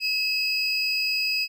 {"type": "tone pair together", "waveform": "triangle", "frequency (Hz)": [2587, 4928], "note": ["E7", "D#8"], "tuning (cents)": [-33, -17], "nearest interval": "major seventh", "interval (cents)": 1116, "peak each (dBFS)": -24, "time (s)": [0, 1.48], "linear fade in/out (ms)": 50, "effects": []}